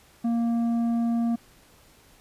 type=tone with tanh clipping; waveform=sine; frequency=233.1 Hz; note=A#3; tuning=in tune; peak=-23 dBFS; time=0.24-1.36 s; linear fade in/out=10 ms; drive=7 dB; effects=pink hiss -56 dBFS RMS until 2.2 s + resampled to 32000 Hz